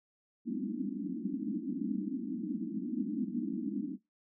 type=band-pass noise; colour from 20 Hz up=pink; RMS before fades=-36 dBFS; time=0.45-3.98 s; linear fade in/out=50 ms; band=190 to 320 Hz; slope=96 dB/octave; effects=noise-tail reverb RT60 0.2 s tail -22 dB re dry